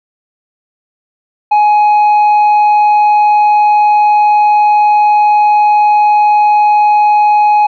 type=tone with tanh clipping; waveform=sine; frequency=838 Hz; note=G#5; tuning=15 cents sharp; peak=-6 dBFS; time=1.51-7.67 s; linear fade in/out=10 ms; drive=4 dB; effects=none